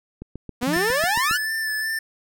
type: click train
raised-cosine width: 3 ms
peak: -21 dBFS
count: 9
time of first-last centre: 0.22-1.311 s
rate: 7.33 Hz
type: exponential sweep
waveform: sawtooth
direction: up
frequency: 233.1 to 1568 Hz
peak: -17 dBFS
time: 0.61-1.38 s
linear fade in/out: 20 ms
type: tone with exponential decay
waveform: sine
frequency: 174.61 Hz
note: F3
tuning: in tune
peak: -23 dBFS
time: 0.67-1.18 s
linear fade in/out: 5 ms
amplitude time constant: 110 ms
type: tone with vibrato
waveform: square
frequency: 1760 Hz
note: A6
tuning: in tune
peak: -24 dBFS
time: 0.73-1.99 s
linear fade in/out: 5 ms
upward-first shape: sine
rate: 2.7 Hz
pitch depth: 26 cents each way
effects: none